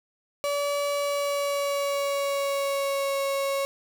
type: tone with pitch glide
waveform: 35% pulse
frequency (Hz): 573 to 551.2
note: D5 to C#5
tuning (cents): -43 to -10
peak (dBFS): -23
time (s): 0.44-3.65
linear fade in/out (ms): 0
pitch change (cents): -67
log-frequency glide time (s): 0.9-3.21
effects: none